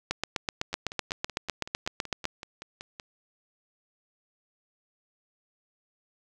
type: two click trains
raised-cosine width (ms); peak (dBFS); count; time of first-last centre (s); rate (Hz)
0.2; -10 / -22; 18 / 13; 0.11-2.254 / 0.73-2.998; 7.93 / 5.29
effects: none